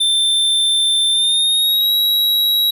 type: tone with pitch glide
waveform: square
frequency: 3563 to 3863 Hz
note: A7 to B7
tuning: +21 to -39 cents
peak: -13 dBFS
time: 0-2.71 s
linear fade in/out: 10 ms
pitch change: +140 cents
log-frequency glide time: 1.1-1.93 s
effects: none